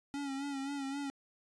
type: tone with vibrato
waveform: square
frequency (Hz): 277.2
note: C#4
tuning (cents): 0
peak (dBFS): -37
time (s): 0.14-1.1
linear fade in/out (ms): 0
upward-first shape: sine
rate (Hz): 3.8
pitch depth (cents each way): 51
effects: resampled to 22050 Hz